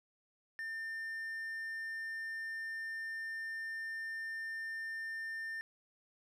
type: tone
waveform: triangle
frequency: 1800 Hz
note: A6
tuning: 39 cents sharp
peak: -37 dBFS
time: 0.59-5.61 s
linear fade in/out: 0 ms
effects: none